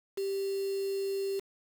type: tone with quantisation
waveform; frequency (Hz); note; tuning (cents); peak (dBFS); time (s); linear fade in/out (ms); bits
sine; 392; G4; 0; -30; 0.17-1.4; 10; 7
effects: none